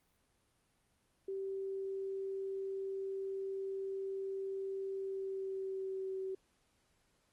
sine tone with pitch glide, 387.7 to 381 Hz, G4 to G4, -19 to -49 cents, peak -37 dBFS, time 1.28-6.35 s, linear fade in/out 5 ms, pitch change -30 cents, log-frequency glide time 4.95-6.18 s, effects pink hiss -75 dBFS RMS until 7.32 s + Opus 32 kbps

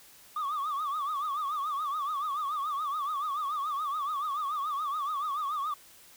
sine tone with vibrato, 1174.7 Hz, D6, in tune, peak -27 dBFS, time 0.36-5.74 s, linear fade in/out 5 ms, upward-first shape triangle, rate 7 Hz, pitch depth 150 cents each way, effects tanh soft clip ceiling -28 dBFS + white hiss -55 dBFS RMS until 6.16 s

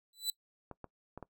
sawtooth tone with exponential growth, 3983 Hz, B7, 14 cents sharp, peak -26 dBFS, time 0.13-0.3 s, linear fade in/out 2 ms, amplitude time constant 35 ms
clicks, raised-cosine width 1 ms, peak -30 dBFS, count 4, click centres 0.713 / 0.843 / 1.176 / 1.227 s
effects noise-tail reverb RT60 0.1 s tail -21 dB re dry

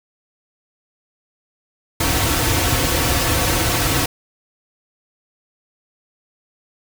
pink noise with comb filter, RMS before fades -18 dBFS, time 2-4.06 s, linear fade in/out 5 ms, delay 4.9 ms, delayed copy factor -0.7, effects none

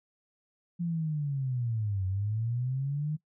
sine linear two-way sweep, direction down then up, 174.61 to 92.5 to 155.6 Hz, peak -28 dBFS, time 0.79-3.17 s, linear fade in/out 20 ms, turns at 2.06 s, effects noise-tail reverb RT60 0.1 s tail -21 dB re dry

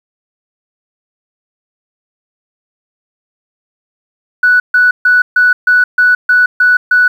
sine tone bursts, 1480 Hz, F#6, in tune, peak -4 dBFS, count 9, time 4.43-7.08 s, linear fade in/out 5 ms, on 170 ms, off 140 ms, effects tanh soft clip ceiling 0 dBFS + 7-bit

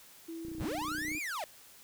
sine tone with pitch glide, 329.6 to 305.8 Hz, E4 to D#4, 0 to -30 cents, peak -39 dBFS, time 0.28-1.19 s, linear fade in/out 10 ms, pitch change -130 cents, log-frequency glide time 0.49-0.7 s
click train, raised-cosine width 3 ms, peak -34 dBFS, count 22, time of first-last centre 0.45-1.15 s, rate 30 Hz
45% pulse linear two-way sweep, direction up then down, 35.09 to 2489 to 561 Hz, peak -35 dBFS, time 0.6-1.44 s, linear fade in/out 0 ms, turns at 1.19 s
effects white hiss -56 dBFS RMS until 1.83 s

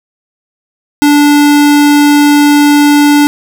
square tone, 291.6 Hz, D4, 12 cents flat, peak -4 dBFS, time 1.02-3.27 s, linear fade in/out 0 ms, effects none

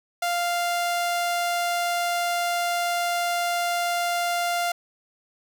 sawtooth tone, 697 Hz, F5, 4 cents flat, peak -19 dBFS, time 0.22-4.72 s, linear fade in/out 5 ms, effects none

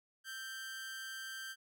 sawtooth tone with amplitude modulation, 1568 Hz, G6, in tune, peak -37 dBFS, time 0.24-1.56 s, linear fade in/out 50 ms, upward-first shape sine, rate 238 Hz, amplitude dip 50%, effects none

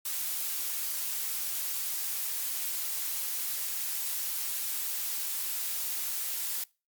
blue noise, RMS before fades -33 dBFS, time 0.05-6.64 s, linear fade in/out 5 ms, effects noise-tail reverb RT60 0.3 s tail -24 dB re dry + Opus 48 kbps

